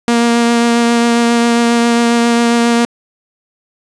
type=tone with vibrato; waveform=sawtooth; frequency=235.1 Hz; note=A#3; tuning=15 cents sharp; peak=-5 dBFS; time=0.08-2.85 s; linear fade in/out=0 ms; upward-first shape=triangle; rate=7.4 Hz; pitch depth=14 cents each way; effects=resampled to 22050 Hz + 7-bit